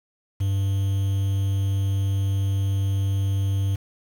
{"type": "tone with quantisation", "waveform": "triangle", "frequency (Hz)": 97.9, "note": "G2", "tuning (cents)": -2, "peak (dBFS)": -18, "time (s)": [0.4, 3.76], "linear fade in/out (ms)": 10, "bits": 7, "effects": []}